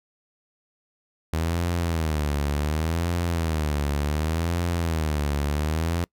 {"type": "tone with vibrato", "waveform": "sawtooth", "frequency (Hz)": 78.9, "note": "D#2", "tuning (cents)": 25, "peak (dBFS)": -19, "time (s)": [1.33, 6.04], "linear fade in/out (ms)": 0, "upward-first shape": "sine", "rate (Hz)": 0.68, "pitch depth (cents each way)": 160, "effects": ["noise-tail reverb RT60 0.1 s tail -26 dB re dry"]}